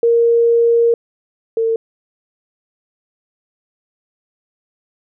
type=tone pair in turn; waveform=sine; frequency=466.7 / 452.6 Hz; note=A#4 / A4; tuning=+2 / +49 cents; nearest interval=minor second; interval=53 cents; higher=first; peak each=-9 / -13 dBFS; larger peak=first; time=0.03-0.94 / 1.57-1.76 s; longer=first; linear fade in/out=2 ms; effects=none